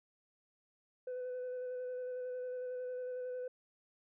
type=tone with vibrato; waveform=sine; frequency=502 Hz; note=B4; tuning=28 cents sharp; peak=-36 dBFS; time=1.07-3.48 s; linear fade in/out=5 ms; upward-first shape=square; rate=11 Hz; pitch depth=13 cents each way; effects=tanh soft clip ceiling -37 dBFS